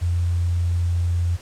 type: tone with quantisation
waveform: sine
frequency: 86.7 Hz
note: F2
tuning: 12 cents flat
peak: -18 dBFS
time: 0.01-1.37 s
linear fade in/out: 20 ms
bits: 8
effects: pink hiss -45 dBFS RMS until 1.41 s + low-pass 10000 Hz 12 dB/octave